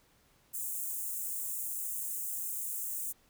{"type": "high-pass noise", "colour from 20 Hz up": "white", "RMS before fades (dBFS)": -37, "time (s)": [0.53, 3.13], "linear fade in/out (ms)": 20, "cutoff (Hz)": 7100, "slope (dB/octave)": 48, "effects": ["pink hiss -67 dBFS RMS until 3.29 s"]}